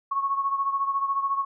sine beating tone pair, 1100 / 1114 Hz, C#6 / C#6, -14 / +8 cents, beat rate 14 Hz, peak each -24 / -30 dBFS, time 0.11-1.45 s, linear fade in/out 10 ms, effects none

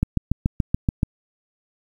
click train, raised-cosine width 5 ms, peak -6 dBFS, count 8, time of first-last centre 0.03-1.031 s, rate 6.99 Hz, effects 8-bit

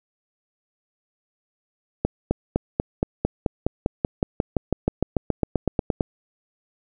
accelerating click train, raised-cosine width 2 ms, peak -6 dBFS, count 24, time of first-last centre 2.05-6.008 s, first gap 260 ms, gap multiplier 0.96, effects none

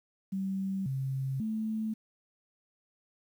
sine tone with pitch steps, 192.7 / 133.9 / 218.8 Hz, G3 / C3 / A3, -29 / +40 / -9 cents, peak -30 dBFS, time 0.32-1.94 s, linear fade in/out 10 ms, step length 540 ms, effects 10-bit

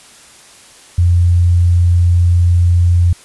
sine tone, 87.31 Hz, F2, in tune, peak -7 dBFS, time 0.98-3.13 s, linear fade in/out 5 ms, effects white hiss -41 dBFS RMS until 3.24 s + resampled to 24000 Hz

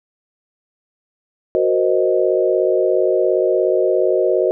sine chord, C half-diminished seventh, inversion second, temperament equal, 370 / 466.2 / 523.3 / 622.3 Hz, Gb4 / Bb4 / C5 / Eb5, 0 / 0 / 0 / 0 cents, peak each -17 / -20 / -19 / -19 dBFS, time 1.55-4.51 s, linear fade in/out 0 ms, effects none

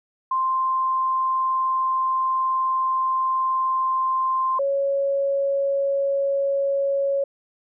sine tone pair in turn, 1046.5 / 554.4 Hz, C6 / C#5, 0 / 0 cents, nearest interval major seventh, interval 1100 cents, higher first, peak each -19 dBFS, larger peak neither, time 0.31-4.59 / 4.59-7.24 s, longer first, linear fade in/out 5 ms, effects none

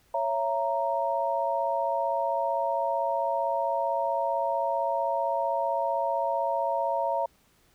sine chord, A# diminished, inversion first, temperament equal with one note detuned, 554.4 / 670 / 932.3 Hz, C#5 / E5 / A#5, 0 / +28 / 0 cents, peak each -30 / -29 / -28 dBFS, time 0.14-7.26 s, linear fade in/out 5 ms, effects pink hiss -64 dBFS RMS until 7.74 s

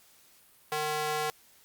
square tone with high-pass filter, 152.6 Hz, D#3, 33 cents flat, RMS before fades -31 dBFS, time 0.72-1.3 s, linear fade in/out 0 ms, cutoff 620 Hz, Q 1.2, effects white hiss -60 dBFS RMS until 1.64 s + Opus 48 kbps

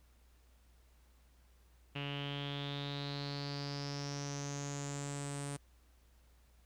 sawtooth tone with low-pass filter sweep, 142.2 Hz, C#3, 45 cents sharp, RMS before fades -41 dBFS, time 1.95-5.57 s, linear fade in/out 10 ms, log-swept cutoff 2800 to 8900 Hz, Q 8, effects added 60 Hz sine -63 dBFS peak until 6.65 s + pink hiss -72 dBFS RMS until 6.65 s

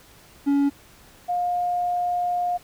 triangle / sine tone pair in turn, 281.9 / 710.3 Hz, C#4 / F5, +29 / +29 cents, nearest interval octave + major third, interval 1600 cents, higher second, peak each -15 / -21 dBFS, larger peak first, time 0.46-0.7 / 1.28-2.58 s, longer second, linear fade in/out 20 ms, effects pink hiss -51 dBFS RMS until 2.63 s

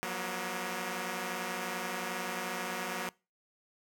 5% pulse tone cluster, 173.9 / 185.4 / 239.7 Hz, F3 / F#3 / A#3, -7 / +4 / +48 cents, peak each -34 / -26 / -27 dBFS, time 0.03-3.09 s, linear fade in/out 0 ms, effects noise-tail reverb RT60 0.3 s tail -24 dB re dry

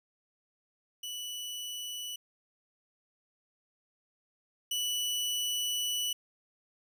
sawtooth tone pair in turn, 2960 / 2960 Hz, F#7 / F#7, 0 / 0 cents, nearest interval unison, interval 0 cents, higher neither, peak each -34 / -27 dBFS, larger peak second, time 1.03-2.16 / 4.71-6.13 s, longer second, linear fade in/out 5 ms, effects none

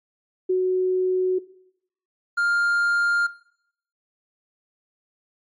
sine / triangle tone pair in turn, 370 / 1402.6 Hz, F#4 / F6, 0 / +7 cents, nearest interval octave + major seventh, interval 2307 cents, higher second, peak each -17 dBFS, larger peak neither, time 0.49-1.39 / 2.37-3.27 s, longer neither, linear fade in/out 10 ms, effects noise-tail reverb RT60 0.7 s tail -18 dB re dry + MP3 48 kbps

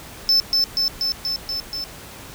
triangle tone with echo, 5274 Hz, E8, in tune, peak -12 dBFS, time 0.29-0.4 s, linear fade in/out 0 ms, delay 240 ms, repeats 6, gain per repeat -2 dB, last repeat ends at 1.84 s, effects pink hiss -39 dBFS RMS until 2.34 s

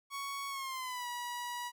sawtooth tone with pitch glide, 1113 to 968.9 Hz, C#6 to B5, +7 to -33 cents, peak -34 dBFS, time 0.1-1.72 s, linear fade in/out 50 ms, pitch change -240 cents, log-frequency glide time 0.49-1.07 s, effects none

